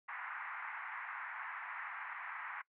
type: band-pass noise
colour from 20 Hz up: white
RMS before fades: -45 dBFS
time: 0.08-2.62 s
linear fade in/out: 10 ms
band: 850 to 2100 Hz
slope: 48 dB/octave
effects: noise-tail reverb RT60 0.1 s tail -21 dB re dry